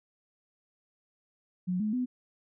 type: tone with pitch steps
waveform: sine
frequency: 181.4 / 213.2 / 250.7 Hz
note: F#3 / G#3 / B3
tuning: -34 / +46 / +26 cents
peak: -27 dBFS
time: 1.67-2.06 s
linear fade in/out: 20 ms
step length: 130 ms
effects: none